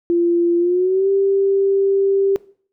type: tone with pitch glide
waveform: sine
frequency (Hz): 343.8 to 392.6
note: F4 to G4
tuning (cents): -27 to +3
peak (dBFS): -13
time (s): 0.1-2.36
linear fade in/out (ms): 0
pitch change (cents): +230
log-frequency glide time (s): 0.58-1.09
effects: noise-tail reverb RT60 0.5 s tail -20 dB re dry